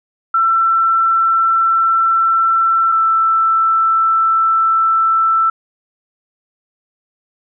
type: tone pair in turn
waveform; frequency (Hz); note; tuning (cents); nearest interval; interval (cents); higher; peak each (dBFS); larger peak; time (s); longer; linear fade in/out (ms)
sine; 1341 / 1328.7; E6 / E6; +29 / +13; unison; 16; first; -10; neither; 0.34-2.92 / 2.92-5.5; neither; 5
effects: none